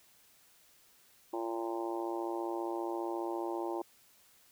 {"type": "harmonic tone", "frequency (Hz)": 114.8, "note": "A#2", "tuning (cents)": -26, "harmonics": [3, 4, 5, 6, 7, 8, 9], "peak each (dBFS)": [-36, -47, -43, -47, -42, -43, -49], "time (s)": [1.33, 3.82], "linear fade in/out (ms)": 5, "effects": ["white hiss -64 dBFS RMS until 4.51 s"]}